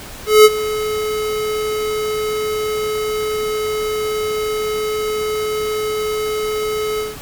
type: tone with ADSR envelope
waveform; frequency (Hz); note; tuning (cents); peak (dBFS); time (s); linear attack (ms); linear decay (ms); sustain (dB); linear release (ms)
square; 428.1; A4; -47; -3; 0.26-7.17; 190; 37; -16; 180
effects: pink hiss -34 dBFS RMS until 7.21 s